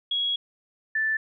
sine tone pair in turn, 3322 / 1759.8 Hz, G#7 / A6, 0 / 0 cents, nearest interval major seventh, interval 1100 cents, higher first, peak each -23 / -22 dBFS, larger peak second, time 0.11-0.36 / 0.95-1.17 s, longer first, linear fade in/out 5 ms, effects none

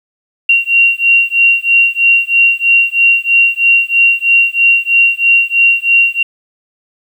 sine beating tone pair, 2754 / 2757.1 Hz, F7 / F7, -25 / -23 cents, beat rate 3.1 Hz, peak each -10 dBFS, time 0.49-6.23 s, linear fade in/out 5 ms, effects 7-bit

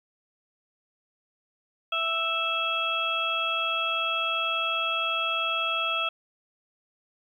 harmonic tone, 659.3 Hz, E5, in tune, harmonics 1 / 2 / 4 / 5, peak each -35 / -29 / -29 / -30 dBFS, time 1.92-6.09 s, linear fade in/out 5 ms, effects 10-bit

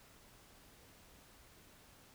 silence, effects pink hiss -62 dBFS RMS until 2.14 s

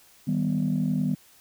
sine chord, Eb augmented, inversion none, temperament equal with one note detuned, 156.92 / 196 / 246.9 Hz, Eb3 / G3 / B3, +15 / 0 / 0 cents, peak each -26 dBFS, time 0.27-1.15 s, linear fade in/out 10 ms, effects tanh soft clip ceiling -16 dBFS + white hiss -56 dBFS RMS until 1.4 s

